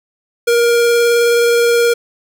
square tone with vibrato, 471.9 Hz, A#4, 21 cents sharp, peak -10 dBFS, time 0.47-1.94 s, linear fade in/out 10 ms, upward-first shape sine, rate 19 Hz, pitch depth 11 cents each way, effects none

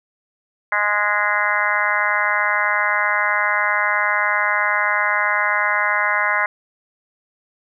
harmonic tone with a mistuned harmonic, 207.7 Hz, G#3, in tune, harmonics 3 / 4 / 5 / 6 / 7 / 8 / 9 / 10, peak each -28 / -27 / -23 / -27 / -23 / -23 / -25 / -23 dBFS, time 0.72-6.46 s, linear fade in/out 2 ms, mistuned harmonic 10, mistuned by -17 cents, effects none

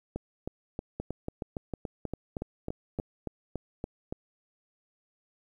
two click trains, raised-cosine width 2 ms, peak -20 / -20 dBFS, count 12 / 10, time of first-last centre 1-4.125 / 0.16-2.999 s, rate 3.52 / 3.17 Hz, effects 10-bit

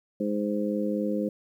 harmonic tone, 103.83 Hz, G#2, in tune, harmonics 2 / 3 / 4 / 5, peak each -28 / -31 / -35 / -31 dBFS, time 0.2-1.29 s, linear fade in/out 5 ms, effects 10-bit

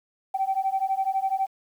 sine beating tone pair, 766 / 778 Hz, G5 / G5, -40 / -13 cents, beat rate 12 Hz, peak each -25 dBFS, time 0.34-1.47 s, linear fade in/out 10 ms, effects tanh soft clip ceiling -16 dBFS + 9-bit

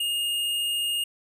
square tone, 2841 Hz, F7, 29 cents sharp, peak -25 dBFS, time 0-1.04 s, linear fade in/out 5 ms, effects resampled to 32000 Hz

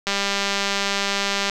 click train, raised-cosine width 0.2 ms, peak -5 dBFS, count 285, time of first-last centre 0.07-1.497 s, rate 199 Hz, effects none

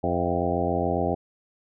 harmonic tone with a mistuned harmonic, 87.31 Hz, F2, in tune, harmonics 1 / 2 / 3 / 4 / 5 / 6 / 7 / 8 / 9, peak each -31 / -31 / -31 / -31 / -31 / -31 / -31 / -31 / -31 dBFS, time 0.03-1.15 s, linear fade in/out 10 ms, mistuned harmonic 7, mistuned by +51 cents, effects none

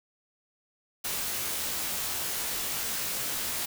white noise with comb filter, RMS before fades -32 dBFS, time 1.04-3.66 s, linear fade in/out 10 ms, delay 19 ms, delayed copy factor -0.75, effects none

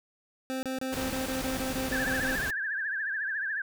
25% pulse tone bursts, 261.6 Hz, C4, in tune, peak -27 dBFS, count 12, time 0.5-2.357 s, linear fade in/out 0 ms, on 130 ms, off 27 ms
pink noise, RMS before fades -36 dBFS, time 0.92-2.51 s, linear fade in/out 10 ms
sine tone with vibrato, 1661.2 Hz, G#6, in tune, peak -29 dBFS, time 1.92-3.62 s, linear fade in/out 5 ms, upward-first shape triangle, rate 14 Hz, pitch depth 150 cents each way
effects none

